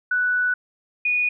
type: tone pair in turn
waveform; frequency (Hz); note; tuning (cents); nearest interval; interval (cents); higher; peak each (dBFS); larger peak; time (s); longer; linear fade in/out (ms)
sine; 1483 / 2463; F#6 / D#7; +4 / -18; major sixth; 878; second; -18 / -18; neither; 0.11-0.54 / 1.05-1.29; first; 5
effects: none